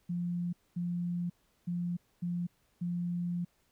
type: tone bursts at uneven times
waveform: sine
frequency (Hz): 174.61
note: F3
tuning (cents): 0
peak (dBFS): -31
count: 5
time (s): 0.09-0.53 / 0.76-1.3 / 1.67-1.97 / 2.22-2.47 / 2.81-3.45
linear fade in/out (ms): 10
effects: pink hiss -72 dBFS RMS until 3.71 s

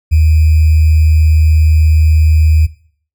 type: tone with sample-and-hold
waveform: sine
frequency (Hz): 78.3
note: D#2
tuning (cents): +11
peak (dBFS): -5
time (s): 0.11-2.67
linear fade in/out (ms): 20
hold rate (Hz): 2450
effects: noise-tail reverb RT60 0.5 s tail -18 dB re dry

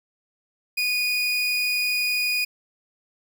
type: tone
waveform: 30% pulse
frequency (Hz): 2467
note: D#7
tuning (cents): -15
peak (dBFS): -19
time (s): 0.77-2.45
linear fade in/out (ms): 10
effects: none

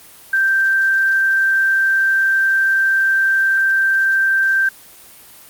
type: tone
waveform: sine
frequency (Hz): 1568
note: G6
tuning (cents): 0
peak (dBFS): -12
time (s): 0.33-4.69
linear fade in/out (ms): 5
effects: white hiss -42 dBFS RMS until 5.49 s + Opus 24 kbps

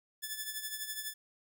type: tone with tremolo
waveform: 5% pulse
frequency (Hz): 1735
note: A6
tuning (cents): -25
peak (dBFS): -24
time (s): 0.22-1.14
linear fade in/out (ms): 20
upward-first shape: triangle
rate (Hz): 12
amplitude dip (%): 70
effects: none

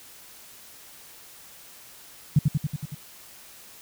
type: tone with echo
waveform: sine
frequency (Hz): 147.7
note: D3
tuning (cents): +10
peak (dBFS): -13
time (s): 2.36-2.39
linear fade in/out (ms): 5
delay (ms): 93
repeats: 6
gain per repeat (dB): -3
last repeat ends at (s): 2.948
effects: white hiss -48 dBFS RMS until 3.81 s

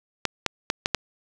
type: clicks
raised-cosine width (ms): 0.2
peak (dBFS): -4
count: 5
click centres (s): 0.253 / 0.463 / 0.701 / 0.859 / 0.947
effects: none

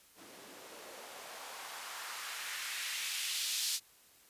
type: noise with band-pass filter sweep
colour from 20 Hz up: blue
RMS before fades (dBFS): -41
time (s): 0.15-3.8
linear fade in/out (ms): 50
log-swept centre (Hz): 260 to 4500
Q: 1.3
effects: white hiss -63 dBFS RMS until 4.29 s + resampled to 32000 Hz

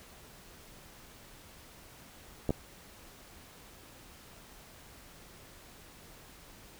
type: clicks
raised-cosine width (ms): 2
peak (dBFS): -16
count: 2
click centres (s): 2.493 / 2.506
effects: pink hiss -54 dBFS RMS until 6.79 s

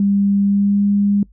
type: tone with pitch glide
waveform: sine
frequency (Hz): 200 to 202.4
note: G3 to G#3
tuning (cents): +35 to -44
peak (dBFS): -12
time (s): 0-1.23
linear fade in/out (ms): 2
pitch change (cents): +21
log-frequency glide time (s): 0.44-0.84
effects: noise-tail reverb RT60 0.1 s tail -22 dB re dry + added 50 Hz sine -45 dBFS peak until 1.32 s

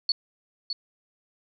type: tone with echo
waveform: sine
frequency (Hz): 4435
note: C#8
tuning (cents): 0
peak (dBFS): -20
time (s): 0.09-0.12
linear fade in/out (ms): 2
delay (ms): 610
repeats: 1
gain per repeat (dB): -7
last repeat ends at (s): 0.73
effects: none

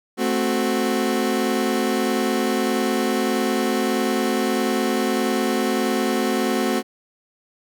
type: chord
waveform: 30% pulse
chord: F# diminished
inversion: first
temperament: equal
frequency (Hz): 220 / 261.6 / 370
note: A3 / C4 / F#4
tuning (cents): 0 / 0 / 0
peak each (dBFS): -21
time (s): 0.17-6.83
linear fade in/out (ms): 50
effects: none

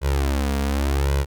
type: tone with flanger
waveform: sawtooth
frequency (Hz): 69.3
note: C#2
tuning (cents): 0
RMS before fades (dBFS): -21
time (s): 0.01-1.26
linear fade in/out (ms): 50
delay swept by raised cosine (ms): 2 to 4.3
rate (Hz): 0.88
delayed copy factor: +0.95
effects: none

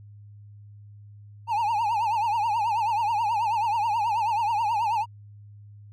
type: tone with vibrato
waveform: triangle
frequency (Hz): 879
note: A5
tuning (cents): -2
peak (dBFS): -20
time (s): 1.47-5.06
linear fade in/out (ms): 50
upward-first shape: triangle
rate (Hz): 9.3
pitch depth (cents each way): 160
effects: added 103 Hz sine -44 dBFS peak until 5.92 s

